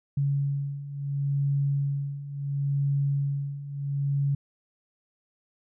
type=beating tone pair; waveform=sine; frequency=140 / 140.72 Hz; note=C#3 / C#3; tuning=+18 / +26 cents; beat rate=0.72 Hz; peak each=-30 / -26 dBFS; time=0.17-4.35 s; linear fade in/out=5 ms; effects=none